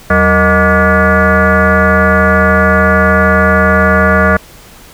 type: tone with frequency modulation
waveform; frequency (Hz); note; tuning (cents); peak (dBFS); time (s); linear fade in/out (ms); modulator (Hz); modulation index
sine; 622.3; D#5; 0; -5; 0.1-4.37; 5; 271; 4
effects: pink hiss -37 dBFS RMS until 4.93 s